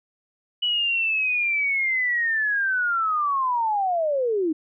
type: linear sweep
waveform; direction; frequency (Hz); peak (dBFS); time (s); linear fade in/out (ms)
sine; down; 2960 to 300; -20; 0.62-4.53; 10
effects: none